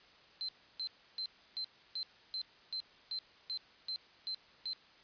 sine tone bursts, 4100 Hz, C8, 36 cents flat, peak -36 dBFS, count 12, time 0.41-4.732 s, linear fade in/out 0 ms, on 76 ms, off 310 ms, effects white hiss -61 dBFS RMS until 5.03 s + resampled to 11025 Hz

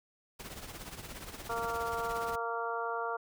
pink noise with tremolo, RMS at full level -42 dBFS, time 0.39-2.36 s, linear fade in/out 10 ms, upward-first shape triangle, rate 17 Hz, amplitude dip 70%
harmonic tone, 231.3 Hz, A#3, 13 cents flat, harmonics 2 / 3 / 4 / 5 / 6, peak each -38 / -39 / -39 / -39 / -39 dBFS, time 1.49-3.17 s, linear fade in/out 10 ms
effects none

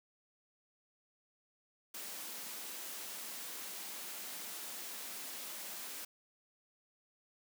white high-pass noise, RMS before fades -45 dBFS, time 1.94-6.05 s, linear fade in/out 5 ms, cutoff 180 Hz, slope 48 dB/octave, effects none

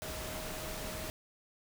sine tone in noise, 628 Hz, D#5, 16 cents sharp, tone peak -46 dBFS, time 0.02-1.1 s, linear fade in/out 0 ms, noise pink, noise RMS -41 dBFS, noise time 0.02-1.1 s, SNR -8 dB, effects none

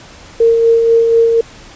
sine tone with tremolo, 459.3 Hz, A#4, 26 cents flat, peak -5 dBFS, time 0.4-1.41 s, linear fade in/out 5 ms, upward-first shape sine, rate 4.1 Hz, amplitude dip 35%, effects pink hiss -37 dBFS RMS until 1.75 s + resampled to 16000 Hz

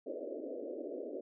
white band-pass noise, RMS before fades -42 dBFS, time 0.06-1.21 s, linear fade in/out 10 ms, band 250 to 620 Hz, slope 96 dB/octave, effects none

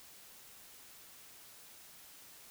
silence, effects white hiss -56 dBFS RMS until 2.5 s

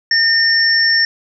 sine tone pair together, 1821 / 5430 Hz, A#6 / F8, -41 / -50 cents, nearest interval octave + perfect fifth, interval 1891 cents, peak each -13 dBFS, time 0.11-1.05 s, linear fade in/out 2 ms, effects none

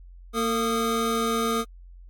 square tone cluster, 230.5 / 452.4 / 1234 Hz, A#3 / A4 / D#6, -19 / +48 / -15 cents, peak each -28 dBFS, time 0.33-1.65 s, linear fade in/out 50 ms, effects added 44 Hz sine -43 dBFS peak until 2.09 s + AAC 64 kbps

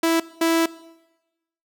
sawtooth tone pair in turn, 329.6 / 329.6 Hz, E4 / E4, 0 / 0 cents, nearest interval unison, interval 0 cents, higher neither, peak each -13 dBFS, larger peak neither, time 0.03-0.2 / 0.41-0.66 s, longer second, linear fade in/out 5 ms, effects noise-tail reverb RT60 1.0 s tail -19 dB re dry

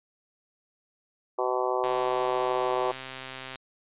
harmonic tone, 126.4 Hz, B2, 41 cents sharp, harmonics 3 / 4 / 5 / 6 / 7 / 8 / 9, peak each -30 / -31 / -32 / -33 / -33 / -34 / -35 dBFS, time 1.38-2.92 s, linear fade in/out 10 ms
click train, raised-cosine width 0.2 ms, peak -20 dBFS, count 226, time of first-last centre 1.84-3.558 s, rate 131 Hz
effects resampled to 8000 Hz

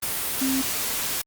sine tone in noise, 265.5 Hz, C4, 25 cents sharp, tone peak -22 dBFS, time 0.41-0.62 s, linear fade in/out 10 ms, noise white, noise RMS -27 dBFS, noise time 0.02-1.22 s, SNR +2 dB, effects Opus 32 kbps

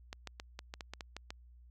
clicks, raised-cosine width 0.2 ms, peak -25 dBFS, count 10, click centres 0.129 / 0.273 / 0.399 / 0.591 / 0.739 / 0.808 / 0.936 / 1.008 / 1.166 / 1.305 s, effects added 60 Hz sine -55 dBFS peak until 1.7 s

